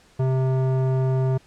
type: tone with low-pass filter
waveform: square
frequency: 131 Hz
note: C3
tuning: 2 cents sharp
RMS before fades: -21 dBFS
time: 0.19-1.38 s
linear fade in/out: 10 ms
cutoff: 750 Hz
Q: 0.89
effects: pink hiss -55 dBFS RMS until 1.46 s + low-pass 8000 Hz 12 dB/octave